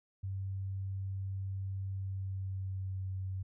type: tone with pitch glide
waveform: sine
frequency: 96.5 to 94.73 Hz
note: G2 to F#2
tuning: -27 to +41 cents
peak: -35 dBFS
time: 0.23-3.43 s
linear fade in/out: 10 ms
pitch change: -32 cents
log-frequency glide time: 1.9-3.08 s
effects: none